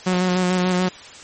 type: tone with vibrato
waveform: sawtooth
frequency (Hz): 182.1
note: F#3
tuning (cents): -27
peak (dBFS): -13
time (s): 0.06-0.89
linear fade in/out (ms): 10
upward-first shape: square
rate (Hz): 6.8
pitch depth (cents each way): 18
effects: white hiss -40 dBFS RMS until 1.23 s + MP3 32 kbps